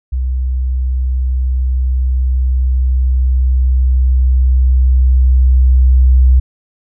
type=tone with level ramp; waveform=sine; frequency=63.8 Hz; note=C2; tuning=43 cents flat; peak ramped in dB=-13 to -4 dBFS; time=0.12-6.4 s; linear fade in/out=10 ms; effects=none